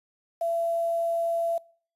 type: tone with quantisation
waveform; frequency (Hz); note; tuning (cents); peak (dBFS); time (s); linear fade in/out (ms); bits
sine; 673; E5; +36; -24; 0.41-1.58; 5; 8
effects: noise-tail reverb RT60 0.5 s tail -24 dB re dry + resampled to 32000 Hz